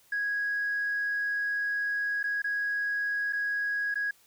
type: tone with dropouts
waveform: sine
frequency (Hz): 1656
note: G#6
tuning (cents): -5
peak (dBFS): -26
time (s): 0.12-4.11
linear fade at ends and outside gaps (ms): 5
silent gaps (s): 2.23-2.239 / 2.42-2.442 / 3.326-3.331 / 3.943-3.955
effects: tanh soft clip ceiling -23 dBFS + white hiss -62 dBFS RMS until 4.26 s